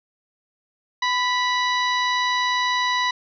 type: harmonic tone with a mistuned harmonic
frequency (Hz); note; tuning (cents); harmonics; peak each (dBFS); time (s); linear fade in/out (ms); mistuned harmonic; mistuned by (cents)
982; B5; -10; 1 / 2 / 3 / 4 / 5 / 6; -22 / -24 / -34 / -26 / -38 / -39; 1.02-3.11; 5; 1; +32
effects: none